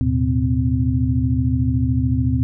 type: tone cluster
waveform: sine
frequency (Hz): 77.3 / 111.3 / 125 / 257.6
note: D#2 / A2 / B2 / C4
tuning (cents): -11 / +20 / +21 / -27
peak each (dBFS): -21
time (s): 0.01-2.43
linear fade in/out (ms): 0
effects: none